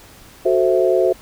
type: chord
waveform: sine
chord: F# half-diminished seventh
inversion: none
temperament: equal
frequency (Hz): 370 / 440 / 523.3 / 659.3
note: F#4 / A4 / C5 / E5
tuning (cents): 0 / 0 / 0 / 0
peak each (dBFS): -16 / -21 / -18 / -19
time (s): 0.45-1.13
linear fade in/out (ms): 10
effects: pink hiss -44 dBFS RMS until 1.21 s